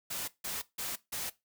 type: noise bursts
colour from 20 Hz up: white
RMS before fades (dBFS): -37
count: 4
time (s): 0.1-1.3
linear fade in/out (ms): 10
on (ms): 180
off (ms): 160
effects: noise-tail reverb RT60 0.2 s tail -18 dB re dry